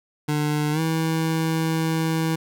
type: tone with pitch glide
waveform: 25% pulse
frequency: 149.7 to 161.37 Hz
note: D3 to E3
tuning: +33 to -37 cents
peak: -17 dBFS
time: 0.28-2.36 s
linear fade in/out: 10 ms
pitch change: +130 cents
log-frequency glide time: 0.72-0.8 s
effects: none